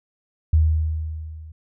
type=tone with level ramp; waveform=sine; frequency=78.7 Hz; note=D#2; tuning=20 cents sharp; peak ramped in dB=-11 to -37 dBFS; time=0.53-1.52 s; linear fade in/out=5 ms; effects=none